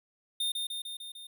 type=tone with echo; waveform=square; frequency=3636 Hz; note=A#7; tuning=44 cents flat; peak=-29 dBFS; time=0.4-0.52 s; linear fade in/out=5 ms; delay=150 ms; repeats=5; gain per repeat=-3 dB; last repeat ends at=1.27 s; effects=none